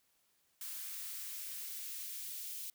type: noise with high-pass filter sweep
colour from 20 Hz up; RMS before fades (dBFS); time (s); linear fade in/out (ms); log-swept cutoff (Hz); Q
blue; -44; 0.61-2.7; 2; 1100 to 2900; 0.95
effects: white hiss -75 dBFS RMS until 2.74 s